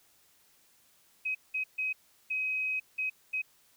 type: tone bursts at uneven times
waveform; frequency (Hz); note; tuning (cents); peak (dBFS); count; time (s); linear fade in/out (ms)
sine; 2531; D#7; +29; -29; 6; 1.25-1.35 / 1.54-1.64 / 1.78-1.93 / 2.3-2.8 / 2.98-3.1 / 3.33-3.42; 10
effects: white hiss -65 dBFS RMS until 3.76 s